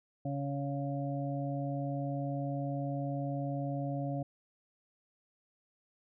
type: harmonic tone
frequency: 140 Hz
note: C#3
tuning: 18 cents sharp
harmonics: 1 / 2 / 4 / 5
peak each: -35 / -38 / -41 / -42 dBFS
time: 0.25-4.23 s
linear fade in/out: 5 ms
effects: none